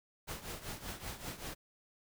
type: noise with tremolo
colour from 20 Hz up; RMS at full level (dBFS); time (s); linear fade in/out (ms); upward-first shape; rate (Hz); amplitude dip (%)
pink; -41; 0.27-1.55; 20; triangle; 5.2; 80
effects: none